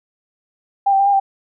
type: tone with pitch steps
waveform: sine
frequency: 796 / 779 / 793 / 805 / 783 Hz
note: G5 / G5 / G5 / G5 / G5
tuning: +26 / -11 / +20 / +46 / -2 cents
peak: -11 dBFS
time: 0.86-1.2 s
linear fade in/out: 10 ms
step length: 68 ms
effects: none